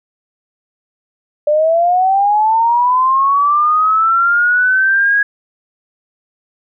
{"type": "linear sweep", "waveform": "sine", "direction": "up", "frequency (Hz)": [587.3, 1661.2], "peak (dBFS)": -9, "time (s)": [1.47, 5.23], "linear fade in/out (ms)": 5, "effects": []}